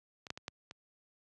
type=clicks; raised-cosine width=0.2 ms; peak=-29 / -19 / -27 / -21 / -28 dBFS; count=5; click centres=0.268 / 0.304 / 0.375 / 0.481 / 0.711 s; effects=high-pass 80 Hz 12 dB/octave + resampled to 24000 Hz